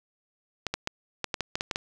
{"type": "clicks", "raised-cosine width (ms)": 0.2, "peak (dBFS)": -11, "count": 10, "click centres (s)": [0.667, 0.74, 0.874, 1.243, 1.342, 1.407, 1.555, 1.609, 1.712, 1.759], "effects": []}